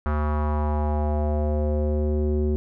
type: tone with low-pass filter sweep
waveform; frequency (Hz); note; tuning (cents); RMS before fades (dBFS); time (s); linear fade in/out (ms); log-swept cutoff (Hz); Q
square; 75; D2; +37; -23; 0.06-2.56; 0; 1300 to 350; 3.1
effects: none